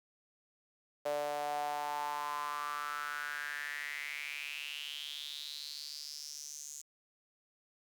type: tone with high-pass filter sweep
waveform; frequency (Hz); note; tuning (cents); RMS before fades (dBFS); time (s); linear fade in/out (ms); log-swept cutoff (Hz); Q
sawtooth; 146.7; D3; -2; -40; 1.05-6.82; 10; 580 to 6900; 6.5
effects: 11-bit